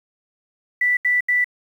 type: tone bursts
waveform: sine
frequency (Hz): 1973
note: B6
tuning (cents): -2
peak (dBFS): -15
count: 3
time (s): 0.81-1.444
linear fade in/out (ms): 5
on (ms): 160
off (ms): 77
effects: 8-bit